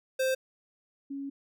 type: tone pair in turn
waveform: square / sine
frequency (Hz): 523.3 / 277.2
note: C5 / C#4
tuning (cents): 0 / 0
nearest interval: major seventh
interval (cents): 1100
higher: first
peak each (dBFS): -26 / -34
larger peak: first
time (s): 0.19-0.35 / 1.1-1.3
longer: second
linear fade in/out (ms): 10
effects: none